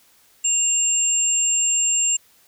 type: tone pair together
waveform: sine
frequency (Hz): 2794 / 7403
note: F7 / A#8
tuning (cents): 0 / -13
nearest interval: octave + perfect fourth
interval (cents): 1687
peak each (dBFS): -27 / -17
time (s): 0.44-2.17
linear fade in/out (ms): 10
effects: white hiss -56 dBFS RMS until 2.47 s